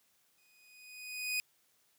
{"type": "tone with exponential growth", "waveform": "sawtooth", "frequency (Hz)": 2489, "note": "D#7", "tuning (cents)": 0, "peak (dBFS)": -27, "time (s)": [0.38, 1.4], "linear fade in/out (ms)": 0, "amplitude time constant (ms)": 220, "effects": ["white hiss -72 dBFS RMS until 1.98 s", "high-pass 80 Hz 12 dB/octave"]}